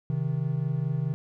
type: tone pair together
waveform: triangle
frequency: 132.69 / 157.4 Hz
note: C3 / D#3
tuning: +25 / +20 cents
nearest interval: minor third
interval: 295 cents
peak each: -26 dBFS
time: 0.1-1.14 s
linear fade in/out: 0 ms
effects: none